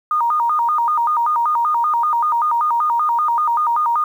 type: tone with vibrato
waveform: sine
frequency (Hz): 1072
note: C6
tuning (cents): +42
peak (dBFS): -14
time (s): 0.11-4.04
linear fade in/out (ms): 2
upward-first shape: square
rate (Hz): 5.2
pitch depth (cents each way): 230
effects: 8-bit